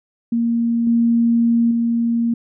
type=tone with level steps; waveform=sine; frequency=233.1 Hz; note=A#3; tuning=in tune; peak=-15 / -12 / -15 dBFS; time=0.32-2.34 s; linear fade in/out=5 ms; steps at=0.87 / 1.71 s; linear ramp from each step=2 ms; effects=none